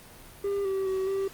triangle tone with pitch steps, 399.6 / 385.7 / 380 / 389.3 Hz, G4 / G4 / F#4 / G4, +33 / -28 / +46 / -12 cents, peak -24 dBFS, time 0.44-1.28 s, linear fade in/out 5 ms, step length 210 ms, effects pink hiss -49 dBFS RMS until 1.33 s + Opus 32 kbps

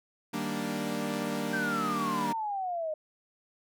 sawtooth chord, Eb major seventh, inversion none, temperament equal, 155.56 / 196 / 233.1 / 293.7 Hz, Eb3 / G3 / Bb3 / D4, 0 / 0 / 0 / 0 cents, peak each -37 / -32 / -31 / -32 dBFS, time 0.33-2.33 s, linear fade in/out 10 ms
sine exponential sweep, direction down, 1582 to 609 Hz, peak -30 dBFS, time 1.53-2.94 s, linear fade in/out 5 ms
effects none

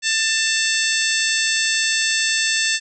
harmonic tone with a mistuned harmonic, 889 Hz, A5, 18 cents sharp, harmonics 2 / 3 / 4 / 5 / 6 / 7 / 8 / 9, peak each -22 / -24 / -25 / -26 / -27 / -27 / -28 / -29 dBFS, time 0.02-2.8 s, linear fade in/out 50 ms, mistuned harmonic 8, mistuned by +51 cents, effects none

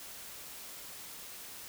silence, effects white hiss -47 dBFS RMS until 1.68 s

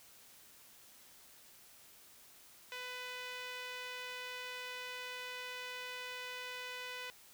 sawtooth tone with band-pass filter, 499 Hz, B4, 18 cents sharp, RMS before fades -45 dBFS, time 2.72-7.1 s, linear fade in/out 0 ms, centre 2600 Hz, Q 1.3, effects white hiss -60 dBFS RMS until 7.33 s

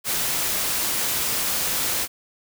white noise, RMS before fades -24 dBFS, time 0.04-2.08 s, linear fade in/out 50 ms, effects none

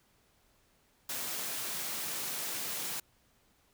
white high-pass noise, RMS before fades -37 dBFS, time 1.09-3 s, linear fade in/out 5 ms, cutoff 110 Hz, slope 48 dB/octave, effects pink hiss -69 dBFS RMS until 3.73 s

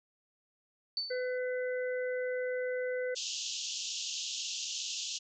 sine tone with exponential decay, 4520 Hz, C#8, 33 cents sharp, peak -29 dBFS, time 0.97-1.38 s, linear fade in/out 1 ms, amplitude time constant 87 ms
harmonic tone, 503 Hz, B4, 32 cents sharp, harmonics 1 / 3 / 4, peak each -32 / -42 / -44 dBFS, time 1.1-3.15 s, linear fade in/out 10 ms
white band-pass noise, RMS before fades -38 dBFS, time 3.15-5.19 s, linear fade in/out 20 ms, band 2700 to 7100 Hz, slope 96 dB/octave
effects none

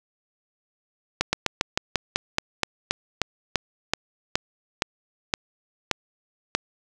slowing click train, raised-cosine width 0.2 ms, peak -3 dBFS, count 18, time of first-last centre 1.21-6.55 s, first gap 120 ms, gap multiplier 1.11, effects none

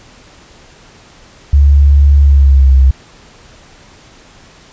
sine tone with pitch glide, 70.9 to 66.15 Hz, C#2 to C2, +40 to +20 cents, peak -3 dBFS, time 1.53-2.91 s, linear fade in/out 5 ms, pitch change -120 cents, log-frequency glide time 2.22-2.74 s, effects pink hiss -41 dBFS RMS until 4.72 s + resampled to 16000 Hz

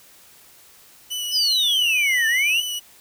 sawtooth tone with vibrato, 2960 Hz, F#7, in tune, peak -22 dBFS, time 1.1-2.8 s, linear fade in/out 20 ms, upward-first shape sine, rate 4.7 Hz, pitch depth 18 cents each way
sine exponential two-way sweep, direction down then up, 5274 to 1760 to 3096 Hz, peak -17 dBFS, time 1.31-2.64 s, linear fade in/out 50 ms, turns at 2.27 s
effects white hiss -50 dBFS RMS until 3 s

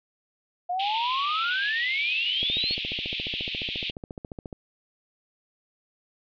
sine exponential sweep, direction up, 700 to 4435 Hz, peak -25 dBFS, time 0.69-2.75 s, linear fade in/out 10 ms
white band-pass noise, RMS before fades -32 dBFS, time 0.79-3.91 s, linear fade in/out 10 ms, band 2500 to 3600 Hz, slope 48 dB/octave
click train, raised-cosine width 2 ms, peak -23 dBFS, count 31, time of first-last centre 2.43-4.528 s, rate 14.3 Hz
effects none

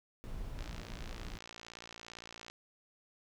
brown noise, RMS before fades -43 dBFS, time 0.24-1.38 s, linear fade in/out 0 ms
click train, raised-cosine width 0.2 ms, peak -30 dBFS, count 111, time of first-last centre 0.59-2.5 s, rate 57.6 Hz
effects none

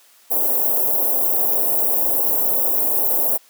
white band-stop noise, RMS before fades -18 dBFS, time 0.3-3.38 s, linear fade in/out 20 ms, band 730 to 13000 Hz, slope 24 dB/octave, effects white hiss -52 dBFS RMS until 3.49 s + high-pass 400 Hz 12 dB/octave

